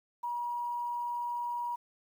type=tone with quantisation; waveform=sine; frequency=959 Hz; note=A#5; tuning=49 cents sharp; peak=-32 dBFS; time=0.23-1.76 s; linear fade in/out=10 ms; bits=10; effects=none